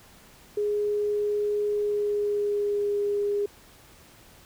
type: tone with pitch glide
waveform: sine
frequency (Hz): 415.3 to 408.6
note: G#4 to G#4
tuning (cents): 0 to -28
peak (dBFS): -23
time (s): 0.57-3.46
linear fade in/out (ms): 5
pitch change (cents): -28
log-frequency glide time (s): 1.76-2.98
effects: pink hiss -53 dBFS RMS until 4.45 s